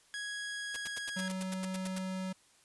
sawtooth tone with pitch glide, 1661.2 to 1651.6 Hz, G#6 to G#6, 0 to -10 cents, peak -34 dBFS, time 0.14-1.28 s, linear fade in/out 0 ms, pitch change -10 cents, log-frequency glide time 0.34-1.16 s
white noise bursts, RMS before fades -40 dBFS, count 12, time 0.74-1.986 s, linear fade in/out 5 ms, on 25 ms, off 86 ms
square tone, 187.6 Hz, F#3, 24 cents sharp, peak -36 dBFS, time 1.16-2.33 s, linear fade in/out 10 ms
effects white hiss -65 dBFS RMS until 2.64 s + resampled to 24000 Hz

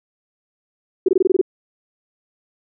sine tone bursts, 373.6 Hz, F#4, 17 cents sharp, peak -10 dBFS, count 8, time 1.06-1.414 s, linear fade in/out 5 ms, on 25 ms, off 22 ms, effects none

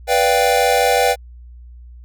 square chord, G dominant seventh, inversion first, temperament equal, 493.9 / 587.3 / 698.5 / 784 Hz, B4 / D5 / F5 / G5, 0 / 0 / 0 / 0 cents, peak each -18 / -21 / -20 / -18 dBFS, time 0.07-1.16 s, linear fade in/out 50 ms, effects added 60 Hz sine -36 dBFS peak until 2.04 s

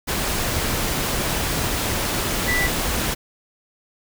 sine tone in noise, 1975.5 Hz, B6, in tune, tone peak -20 dBFS, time 2.47-2.68 s, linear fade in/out 20 ms, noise pink, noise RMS -23 dBFS, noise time 0.07-3.15 s, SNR 0 dB, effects none

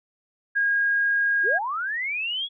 sine tone, 1631 Hz, G#6, 32 cents flat, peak -19 dBFS, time 0.55-1.59 s, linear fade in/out 20 ms
sine linear sweep, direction up, 311.1 to 3400 Hz, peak -25 dBFS, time 1.43-2.49 s, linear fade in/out 50 ms
effects none

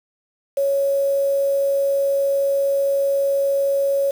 sine tone with quantisation, 554.4 Hz, C#5, in tune, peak -16 dBFS, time 0.57-4.11 s, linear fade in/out 5 ms, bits 6, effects none

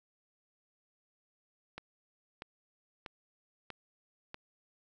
click train, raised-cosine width 0.3 ms, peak -26 dBFS, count 5, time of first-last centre 1.78-4.344 s, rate 1.56 Hz, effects none

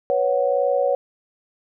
sine chord, B suspended second, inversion none, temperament just, 493.9 / 555.6 / 740.8 Hz, B4 / C#5 / F#5, 0 / +4 / +2 cents, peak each -22 / -19 / -25 dBFS, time 0.1-0.95 s, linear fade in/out 0 ms, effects none

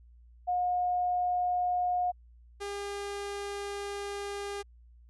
sine / sawtooth tone pair in turn, 719 / 403.5 Hz, F#5 / G#4, -50 / -50 cents, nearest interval minor seventh, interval 1000 cents, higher first, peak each -26 / -31 dBFS, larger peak first, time 0.47-2.12 / 2.6-4.63 s, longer second, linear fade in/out 20 ms, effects added 59 Hz sine -53 dBFS peak until 5.09 s + resampled to 24000 Hz

